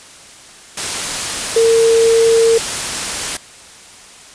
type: tone in noise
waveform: sine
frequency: 456 Hz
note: A#4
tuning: 38 cents flat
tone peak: -8 dBFS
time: 1.56-2.58 s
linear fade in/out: 5 ms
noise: white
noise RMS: -20 dBFS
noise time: 0.77-3.37 s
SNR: +9 dB
effects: white hiss -39 dBFS RMS until 4.34 s + resampled to 22050 Hz